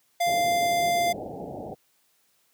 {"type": "tone", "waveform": "square", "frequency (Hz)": 695, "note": "F5", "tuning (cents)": -9, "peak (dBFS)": -22, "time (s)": [0.2, 1.13], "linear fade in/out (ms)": 10}
{"type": "low-pass noise", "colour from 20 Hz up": "white", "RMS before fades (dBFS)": -36, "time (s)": [0.26, 1.75], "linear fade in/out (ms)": 20, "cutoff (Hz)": 800, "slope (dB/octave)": 96}
{"effects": ["white hiss -67 dBFS RMS until 2.53 s", "high-pass 100 Hz 12 dB/octave"]}